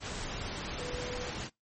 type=tone in noise; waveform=sine; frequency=493.9 Hz; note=B4; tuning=in tune; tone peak=-39 dBFS; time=0.77-1.32 s; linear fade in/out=50 ms; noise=pink; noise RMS=-38 dBFS; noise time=0-1.5 s; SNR=-4 dB; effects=noise-tail reverb RT60 0.2 s tail -25 dB re dry + MP3 32 kbps